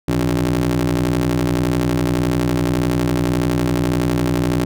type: ring-modulated tone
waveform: 25% pulse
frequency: 61.74 Hz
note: B1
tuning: in tune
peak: -9 dBFS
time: 0.08-4.65 s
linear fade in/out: 5 ms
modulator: 222 Hz
effects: none